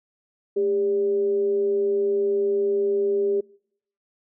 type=tone with frequency modulation; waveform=sine; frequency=399.9 Hz; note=G4; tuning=35 cents sharp; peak=-19 dBFS; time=0.56-3.41 s; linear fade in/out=10 ms; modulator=182 Hz; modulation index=0.24; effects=noise-tail reverb RT60 0.7 s tail -26 dB re dry